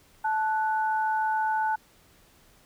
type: tone pair together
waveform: sine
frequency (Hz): 872.9 / 1480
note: A5 / F#6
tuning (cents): -14 / 0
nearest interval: major sixth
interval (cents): 914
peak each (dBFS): -24 / -31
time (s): 0.24-1.76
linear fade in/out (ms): 10
effects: pink hiss -59 dBFS RMS until 2.65 s